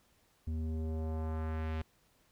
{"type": "tone with low-pass filter sweep", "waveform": "square", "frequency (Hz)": 79.3, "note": "D#2", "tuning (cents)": 33, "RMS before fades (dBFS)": -36, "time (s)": [0.47, 1.82], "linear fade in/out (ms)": 5, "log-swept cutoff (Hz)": [200, 3000], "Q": 1.2, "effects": ["pink hiss -70 dBFS RMS until 2.31 s"]}